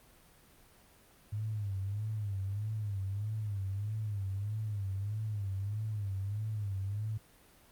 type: tone with vibrato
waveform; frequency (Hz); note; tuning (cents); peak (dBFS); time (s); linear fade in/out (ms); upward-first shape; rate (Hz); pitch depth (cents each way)
sine; 102.5; G#2; -22; -33; 1.32-7.18; 10; sine; 1.6; 110
effects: pink hiss -61 dBFS RMS until 7.71 s + Opus 32 kbps